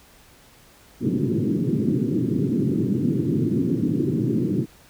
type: band-pass noise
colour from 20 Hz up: white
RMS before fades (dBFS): -22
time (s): 1-4.66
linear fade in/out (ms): 50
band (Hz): 110 to 360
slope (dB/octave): 48
effects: pink hiss -52 dBFS RMS until 4.89 s